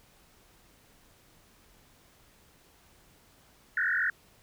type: tone with frequency modulation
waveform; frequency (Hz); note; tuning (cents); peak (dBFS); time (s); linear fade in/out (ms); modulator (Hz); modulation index
sine; 1661.2; G#6; 0; -25; 3.77-4.1; 2; 43.9; 5.2
effects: pink hiss -61 dBFS RMS until 4.42 s